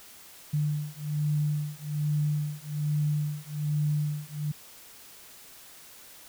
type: beating tone pair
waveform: sine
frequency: 148.6 / 149.8 Hz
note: D3 / D3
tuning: +21 / +35 cents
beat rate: 1.2 Hz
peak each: -29 dBFS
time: 0.53-4.52 s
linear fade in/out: 10 ms
effects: white hiss -50 dBFS RMS until 6.28 s